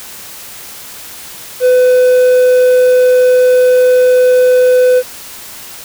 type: tone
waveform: triangle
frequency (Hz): 503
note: B4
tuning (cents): +32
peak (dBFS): -3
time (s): 1.6-5.03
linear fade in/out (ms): 50
effects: white hiss -30 dBFS RMS until 5.84 s